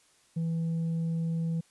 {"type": "tone with tanh clipping", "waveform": "sine", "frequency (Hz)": 164.81, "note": "E3", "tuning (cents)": 0, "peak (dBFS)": -28, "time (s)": [0.36, 1.61], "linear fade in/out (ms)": 10, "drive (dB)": 2, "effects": ["white hiss -64 dBFS RMS until 1.7 s", "resampled to 24000 Hz"]}